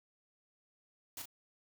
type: noise with echo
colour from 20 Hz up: white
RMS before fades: -44 dBFS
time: 1.17-1.22 s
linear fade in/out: 2 ms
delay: 36 ms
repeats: 1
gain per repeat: -5 dB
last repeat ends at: 1.256 s
effects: none